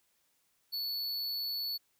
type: tone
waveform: square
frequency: 4435 Hz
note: C#8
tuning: in tune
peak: -34 dBFS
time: 0.72-1.78 s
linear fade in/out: 20 ms
effects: white hiss -74 dBFS RMS until 1.99 s